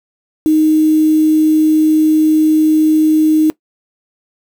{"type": "tone with quantisation", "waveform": "sine", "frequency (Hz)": 311.1, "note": "D#4", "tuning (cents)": 0, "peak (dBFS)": -7, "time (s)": [0.46, 3.5], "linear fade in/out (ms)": 0, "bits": 5, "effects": ["noise-tail reverb RT60 0.1 s tail -20 dB re dry"]}